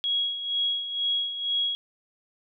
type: tone with tremolo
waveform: sine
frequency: 3315 Hz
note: G#7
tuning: 4 cents flat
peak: -22 dBFS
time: 0.04-1.75 s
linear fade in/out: 0 ms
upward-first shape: sine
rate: 2.1 Hz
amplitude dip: 65%
effects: none